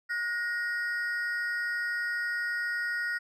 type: ring-modulated tone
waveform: triangle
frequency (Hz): 1661.2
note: G#6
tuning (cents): 0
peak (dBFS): -24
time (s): 0.09-3.19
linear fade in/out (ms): 20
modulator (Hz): 216
effects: none